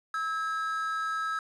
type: tone pair together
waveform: triangle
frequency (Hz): 1300 / 1630.3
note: E6 / G#6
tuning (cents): -24 / -33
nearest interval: major third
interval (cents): 391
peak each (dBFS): -28 / -33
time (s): 0.14-1.39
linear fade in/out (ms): 2
effects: resampled to 24000 Hz + 9-bit